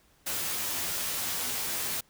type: noise with comb filter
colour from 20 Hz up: white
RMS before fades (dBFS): -32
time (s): 0.26-2.01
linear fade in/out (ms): 10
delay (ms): 12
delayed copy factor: +0.7
effects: pink hiss -64 dBFS RMS until 2.09 s